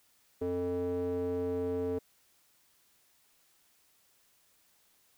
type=tone with band-pass filter; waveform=square; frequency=88.8 Hz; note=F2; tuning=29 cents sharp; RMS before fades=-33 dBFS; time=0.41-1.99 s; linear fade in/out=10 ms; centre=390 Hz; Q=9.3; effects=white hiss -68 dBFS RMS until 5.17 s